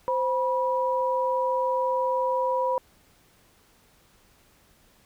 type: tone pair together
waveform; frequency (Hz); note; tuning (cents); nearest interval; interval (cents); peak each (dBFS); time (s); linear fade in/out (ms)
sine; 519.7 / 974; C5 / B5; -12 / -24; major seventh; 1088; -25; 0.08-2.78; 0
effects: pink hiss -60 dBFS RMS until 5.05 s